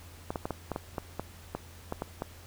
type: clicks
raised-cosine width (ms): 1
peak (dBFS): -18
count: 12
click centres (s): 0.305 / 0.358 / 0.455 / 0.507 / 0.717 / 0.761 / 0.982 / 1.196 / 1.55 / 1.924 / 2.021 / 2.221
effects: added 85 Hz sine -50 dBFS peak until 2.46 s + pink hiss -53 dBFS RMS until 2.46 s